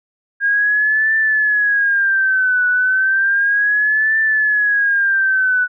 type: tone with vibrato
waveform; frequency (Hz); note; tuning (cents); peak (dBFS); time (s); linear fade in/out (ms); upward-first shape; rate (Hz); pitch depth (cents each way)
sine; 1618; G#6; -46; -12; 0.4-5.68; 50; triangle; 0.33; 160
effects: none